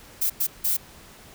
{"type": "noise bursts at uneven times", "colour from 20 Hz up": "violet", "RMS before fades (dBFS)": -23, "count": 3, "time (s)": [[0.21, 0.3], [0.4, 0.47], [0.64, 0.77]], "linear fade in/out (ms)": 10, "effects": ["pink hiss -48 dBFS RMS until 1.34 s"]}